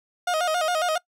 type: tone with vibrato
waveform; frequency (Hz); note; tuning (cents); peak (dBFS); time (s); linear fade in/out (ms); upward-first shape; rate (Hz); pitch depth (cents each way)
30% pulse; 670; E5; +28; -19; 0.27-0.98; 5; square; 7.3; 110
effects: noise-tail reverb RT60 0.1 s tail -22 dB re dry + low-pass 10000 Hz 12 dB/octave